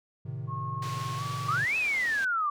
triangle chord, A diminished, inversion none, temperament equal, 110 / 130.81 / 155.56 Hz, A2 / C3 / Eb3, 0 / 0 / 0 cents, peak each -36 / -34 / -38 dBFS, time 0.25-1.65 s, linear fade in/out 10 ms
sine tone with pitch glide, 1086 to 1140.7 Hz, C#6 to C#6, -36 to +49 cents, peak -34 dBFS, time 0.47-1.59 s, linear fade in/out 50 ms, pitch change +85 cents, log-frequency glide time 1.16-1.23 s
white low-pass noise, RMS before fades -43 dBFS, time 0.82-2.25 s, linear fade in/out 5 ms, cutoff 4700 Hz, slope 12 dB/octave
sine exponential two-way sweep, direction up then down, 1148 to 2637 to 1148 Hz, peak -25 dBFS, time 1.48-2.5 s, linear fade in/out 5 ms, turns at 1.77 s
effects none

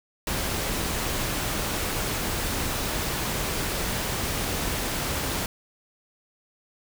pink noise, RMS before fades -28 dBFS, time 0.27-5.46 s, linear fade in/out 2 ms, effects none

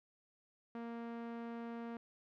sawtooth tone with low-pass filter, 233 Hz, A#3, 1 cent flat, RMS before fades -45 dBFS, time 0.75-1.97 s, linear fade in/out 2 ms, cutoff 1700 Hz, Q 0.68, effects none

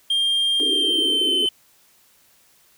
triangle tone with pitch glide, 3200 to 3061 Hz, G7 to G7, +35 to -42 cents, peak -16 dBFS, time 0.1-1.49 s, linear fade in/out 5 ms, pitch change -77 cents, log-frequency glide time 0.6-1.37 s
pink band-pass noise, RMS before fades -29 dBFS, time 0.6-1.46 s, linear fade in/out 0 ms, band 270 to 450 Hz, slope 96 dB/octave
effects white hiss -57 dBFS RMS until 2.77 s

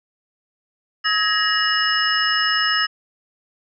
sine tone cluster, 1277 / 1666 / 1874 / 2902 / 5210 Hz, D#6 / G#6 / A#6 / F#7 / E8, +45 / +5 / +9 / -34 / -21 cents, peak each -23 dBFS, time 1.04-2.87 s, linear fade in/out 20 ms, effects none

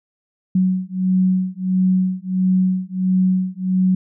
sine beating tone pair, 185 / 186.5 Hz, F#3 / F#3, 0 / +14 cents, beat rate 1.5 Hz, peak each -18 dBFS, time 0.55-3.95 s, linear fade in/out 5 ms, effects none

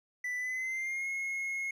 triangle tone with pitch glide, 1984 to 2164 Hz, B6 to C#7, +7 to -42 cents, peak -31 dBFS, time 0.24-1.71 s, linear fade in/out 5 ms, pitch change +151 cents, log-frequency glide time 0.37-1.08 s, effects none

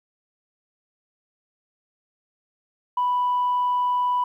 sine tone, 987.8 Hz, B5, in tune, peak -18 dBFS, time 2.97-4.24 s, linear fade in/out 5 ms, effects tanh soft clip ceiling -16 dBFS + 10-bit

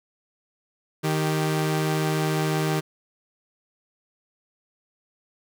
sawtooth tone pair together, 155.56 / 392 Hz, D#3 / G4, 0 / 0 cents, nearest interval octave + major third, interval 1600 cents, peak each -19 / -24 dBFS, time 1.03-2.81 s, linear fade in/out 20 ms, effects none

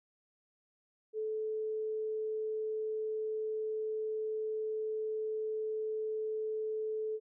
sine tone, 434.5 Hz, A4, 22 cents flat, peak -33 dBFS, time 1.13-7.2 s, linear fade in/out 50 ms, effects none

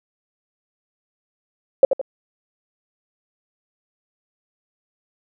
sine tone with echo, 540 Hz, C#5, 45 cents flat, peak -5 dBFS, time 1.83-1.85 s, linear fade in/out 2 ms, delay 82 ms, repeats 2, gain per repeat -8 dB, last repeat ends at 2.014 s, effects none

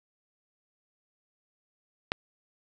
click, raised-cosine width 0.3 ms, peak -10 dBFS, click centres 2.119 s, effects none

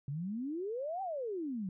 sine exponential two-way sweep, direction up then down, 133.3 to 794 to 177.5 Hz, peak -35 dBFS, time 0.08-1.69 s, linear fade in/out 2 ms, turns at 1.02 s, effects none

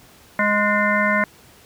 harmonic tone with a mistuned harmonic, 208.1 Hz, G#3, 4 cents sharp, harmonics 1 / 3 / 5 / 7 / 9 / 10, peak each -23 / -23 / -23 / -23 / -23 / -23 dBFS, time 0.39-1.24 s, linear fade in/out 2 ms, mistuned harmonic 9, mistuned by -63 cents, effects pink hiss -49 dBFS RMS until 1.65 s + high-pass 60 Hz 12 dB/octave

